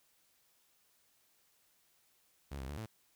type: tone with pitch steps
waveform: sawtooth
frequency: 70.1 / 65.3 / 73.3 / 110.3 Hz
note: C#2 / C2 / D2 / A2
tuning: +20 / -3 / -3 / +5 cents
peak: -37 dBFS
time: 2.51-2.862 s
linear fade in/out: 10 ms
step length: 88 ms
effects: white hiss -72 dBFS RMS until 3.15 s